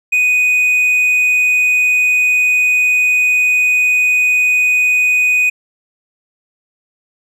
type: tone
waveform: triangle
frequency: 2489 Hz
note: D#7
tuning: in tune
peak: -8 dBFS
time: 0.12-5.5 s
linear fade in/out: 10 ms
effects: none